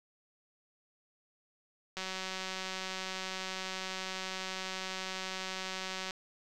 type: click train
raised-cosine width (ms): 0.2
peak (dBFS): -21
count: 779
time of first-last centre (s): 1.97-6.108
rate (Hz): 188
effects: none

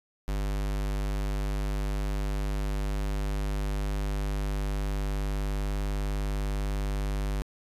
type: tone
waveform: square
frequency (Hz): 49.94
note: G1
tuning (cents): +33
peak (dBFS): -28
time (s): 0.28-7.42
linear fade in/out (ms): 0
effects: resampled to 32000 Hz

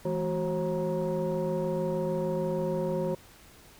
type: tone cluster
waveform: sine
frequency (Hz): 165 / 211.4 / 371.2 / 538 / 941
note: E3 / G#3 / F#4 / C5 / A#5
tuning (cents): +2 / +31 / +6 / +48 / +16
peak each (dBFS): -31 / -35 / -31 / -30 / -39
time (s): 0.05-3.15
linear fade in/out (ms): 5
effects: tanh soft clip ceiling -21 dBFS + pink hiss -54 dBFS RMS until 3.79 s

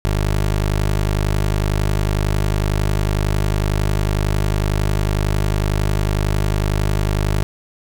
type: tone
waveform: 20% pulse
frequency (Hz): 51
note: G#1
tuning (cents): -31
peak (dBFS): -11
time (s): 0.05-7.43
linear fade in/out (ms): 0
effects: none

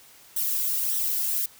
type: noise with flanger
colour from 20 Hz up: violet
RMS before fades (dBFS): -26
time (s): 0.36-1.46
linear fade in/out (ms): 5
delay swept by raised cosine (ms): 0.42 to 1.72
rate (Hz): 1.7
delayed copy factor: -0.6
effects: white hiss -52 dBFS RMS until 1.59 s

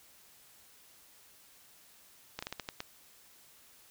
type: slowing click train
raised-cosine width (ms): 0.2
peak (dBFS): -20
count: 7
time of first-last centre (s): 2.39-2.804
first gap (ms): 35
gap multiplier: 1.27
effects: white hiss -60 dBFS RMS until 3.9 s

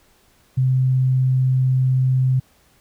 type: tone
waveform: sine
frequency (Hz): 129.7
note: C3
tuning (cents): -15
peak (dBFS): -14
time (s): 0.57-2.4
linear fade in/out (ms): 10
effects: pink hiss -57 dBFS RMS until 2.8 s

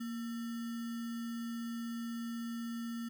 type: tone with sample-and-hold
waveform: sine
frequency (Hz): 233.1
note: A#3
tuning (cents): 0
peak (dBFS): -37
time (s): 0-3.09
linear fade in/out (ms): 10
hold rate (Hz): 1575
effects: none

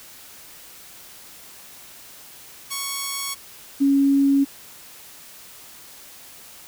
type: tone pair in turn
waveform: 5% pulse / sine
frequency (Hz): 1108.7 / 277.2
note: C#6 / C#4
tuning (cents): 0 / 0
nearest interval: 2 octaves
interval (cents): 2400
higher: first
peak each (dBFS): -14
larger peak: neither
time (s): 2.7-3.35 / 3.8-4.45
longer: neither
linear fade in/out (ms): 20
effects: white hiss -44 dBFS RMS until 6.67 s

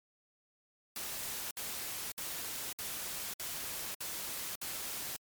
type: noise bursts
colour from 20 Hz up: white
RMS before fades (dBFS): -40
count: 7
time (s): 0.96-5.164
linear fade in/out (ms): 2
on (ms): 550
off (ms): 59
effects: MP3 96 kbps

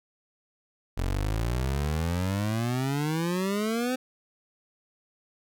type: exponential sweep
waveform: 25% pulse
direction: up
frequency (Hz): 43.45 to 260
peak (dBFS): -22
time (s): 0.97-3.96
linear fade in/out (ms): 10
effects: none

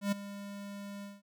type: tone with ADSR envelope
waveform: square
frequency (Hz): 201.2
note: G3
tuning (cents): +45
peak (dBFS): -27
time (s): 0.01-1.22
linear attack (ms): 110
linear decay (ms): 11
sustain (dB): -15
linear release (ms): 190
effects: none

